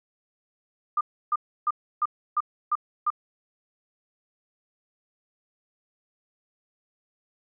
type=tone bursts; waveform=sine; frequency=1207 Hz; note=D6; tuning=47 cents sharp; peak=-20 dBFS; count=7; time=0.97-3.103 s; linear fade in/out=5 ms; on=39 ms; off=310 ms; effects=none